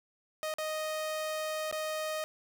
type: tone with dropouts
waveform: sawtooth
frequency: 622.3 Hz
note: D#5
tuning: in tune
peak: -29 dBFS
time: 0.43-2.24 s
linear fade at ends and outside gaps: 0 ms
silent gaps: 0.539-0.584 / 1.713-1.726 s
effects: 11-bit